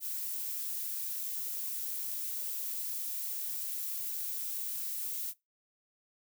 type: noise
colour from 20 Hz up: violet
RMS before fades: -37 dBFS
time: 0-5.34 s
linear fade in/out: 50 ms
effects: noise-tail reverb RT60 0.2 s tail -21 dB re dry